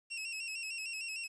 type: tone with vibrato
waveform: sawtooth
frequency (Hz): 2654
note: E7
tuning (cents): +11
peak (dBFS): -35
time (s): 0.1-1.28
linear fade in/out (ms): 20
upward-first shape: square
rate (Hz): 6.6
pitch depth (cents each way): 53
effects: resampled to 22050 Hz + 11-bit

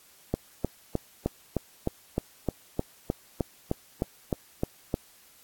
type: click train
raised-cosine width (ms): 2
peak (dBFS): -12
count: 16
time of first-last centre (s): 0.34-4.941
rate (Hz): 3.26
effects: white hiss -57 dBFS RMS until 5.43 s + AAC 64 kbps

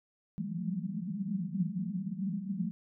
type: band-pass noise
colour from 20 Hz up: pink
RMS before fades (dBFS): -35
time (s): 0.38-2.71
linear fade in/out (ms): 0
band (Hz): 170 to 210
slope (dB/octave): 96
effects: none

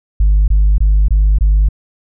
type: tone bursts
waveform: sine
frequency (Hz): 50.7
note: G#1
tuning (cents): -41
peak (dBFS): -5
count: 5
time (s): 0.2-1.688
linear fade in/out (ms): 5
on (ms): 280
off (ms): 22
effects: tanh soft clip ceiling -5 dBFS

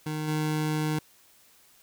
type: tone with level steps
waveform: 25% pulse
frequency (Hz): 153.9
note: D#3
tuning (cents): -19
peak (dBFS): -26 / -22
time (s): 0.06-0.99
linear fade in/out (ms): 5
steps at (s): 0.27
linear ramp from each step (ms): 20
effects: white hiss -59 dBFS RMS until 1.82 s

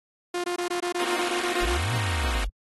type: tone bursts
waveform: sawtooth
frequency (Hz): 353.1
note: F4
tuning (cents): +19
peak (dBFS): -22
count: 12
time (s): 0.34-1.771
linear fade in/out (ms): 5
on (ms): 100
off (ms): 21
type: chord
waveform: 5% pulse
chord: C half-diminished seventh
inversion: third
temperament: equal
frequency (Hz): 233.1 / 261.6 / 311.1 / 370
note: Bb3 / C4 / Eb4 / Gb4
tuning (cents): 0 / 0 / 0 / 0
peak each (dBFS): -24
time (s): 0.99-2.45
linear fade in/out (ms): 10
type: exponential two-way sweep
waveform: sine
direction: up then down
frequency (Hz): 43.65 to 123.1 to 43.65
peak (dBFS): -25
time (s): 1.61-2.5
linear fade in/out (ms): 20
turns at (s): 1.93
effects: AAC 32 kbps

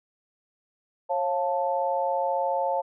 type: chord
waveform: sine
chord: Db augmented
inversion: none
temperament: equal with one note detuned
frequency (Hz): 543.9 / 698.5 / 880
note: Db5 / F5 / A5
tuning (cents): -33 / 0 / 0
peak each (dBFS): -27 / -29 / -27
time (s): 1.09-2.82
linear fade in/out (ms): 20
effects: none

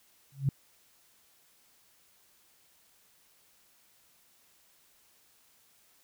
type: tone with exponential growth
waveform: sine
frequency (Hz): 137.2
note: C#3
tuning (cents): -17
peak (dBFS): -20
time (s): 0.32-0.49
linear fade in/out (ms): 2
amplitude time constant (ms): 36
effects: white hiss -65 dBFS RMS until 6.03 s

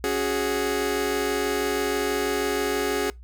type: chord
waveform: sawtooth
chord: C# suspended fourth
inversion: none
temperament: just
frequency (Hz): 277.2 / 369.6 / 415.8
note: C#4 / F#4 / G#4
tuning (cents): 0 / -2 / +2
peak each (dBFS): -26 / -24 / -21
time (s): 0.04-3.1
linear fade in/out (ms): 0
effects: noise-tail reverb RT60 0.2 s tail -25 dB re dry + added 60 Hz sine -41 dBFS peak until 3.23 s

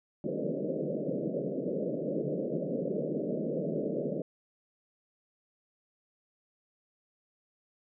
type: band-pass noise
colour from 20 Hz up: white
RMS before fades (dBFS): -33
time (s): 0.24-4.22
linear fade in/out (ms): 2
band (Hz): 140 to 600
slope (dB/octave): 96
effects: none

